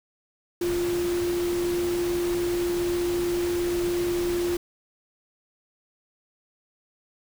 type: tone in noise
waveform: sine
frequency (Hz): 349.2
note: F4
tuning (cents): 0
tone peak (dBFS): -23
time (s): 0.61-4.57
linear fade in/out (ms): 5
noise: pink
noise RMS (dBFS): -35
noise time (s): 0.61-4.57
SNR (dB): +9
effects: none